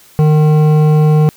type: tone with hard clipping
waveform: triangle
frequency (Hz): 153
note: D#3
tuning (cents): -29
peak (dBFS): -8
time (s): 0.19-1.29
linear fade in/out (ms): 0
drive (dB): 15
effects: white hiss -44 dBFS RMS until 1.36 s